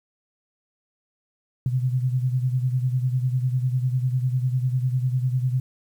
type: beating tone pair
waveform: sine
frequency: 125.7 / 135.7 Hz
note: B2 / C#3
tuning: +31 / -36 cents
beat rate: 10 Hz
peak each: -21 / -27 dBFS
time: 1.66-5.6 s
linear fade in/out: 2 ms
effects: 9-bit